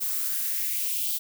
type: noise with high-pass filter sweep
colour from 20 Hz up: violet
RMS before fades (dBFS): -28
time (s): 0-1.19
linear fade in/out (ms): 20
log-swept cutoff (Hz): 1000 to 3500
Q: 3.2
effects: none